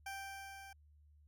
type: tone with level ramp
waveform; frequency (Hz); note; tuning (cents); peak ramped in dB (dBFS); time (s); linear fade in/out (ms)
20% pulse; 784; G5; 0; -37 to -47; 0.06-0.73; 5
effects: added 74 Hz sine -62 dBFS peak until 1.27 s